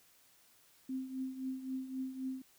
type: tone with tremolo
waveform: sine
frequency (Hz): 261.6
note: C4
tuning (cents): 0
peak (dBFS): -34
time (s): 0.89-2.42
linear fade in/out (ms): 5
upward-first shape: triangle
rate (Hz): 3.8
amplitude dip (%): 75
effects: white hiss -66 dBFS RMS until 2.58 s